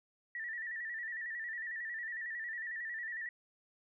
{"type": "tone with vibrato", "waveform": "sine", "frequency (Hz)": 1851, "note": "A#6", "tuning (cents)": -13, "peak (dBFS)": -38, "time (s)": [0.35, 3.29], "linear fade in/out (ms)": 2, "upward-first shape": "square", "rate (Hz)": 11, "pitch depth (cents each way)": 65, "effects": []}